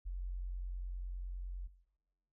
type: tone with level ramp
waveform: sine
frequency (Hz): 44.97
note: F#1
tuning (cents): -49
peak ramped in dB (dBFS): -37 to -40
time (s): 0.05-1.68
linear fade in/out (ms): 20
effects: noise-tail reverb RT60 0.9 s tail -17 dB re dry